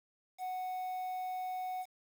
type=tone with quantisation; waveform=triangle; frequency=740 Hz; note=F#5; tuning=in tune; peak=-34 dBFS; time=0.38-1.86 s; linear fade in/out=50 ms; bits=9; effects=none